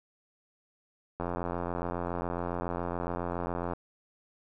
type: click train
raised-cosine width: 1 ms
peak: -19 dBFS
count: 222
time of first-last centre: 1.2-3.734 s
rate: 87.2 Hz
effects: none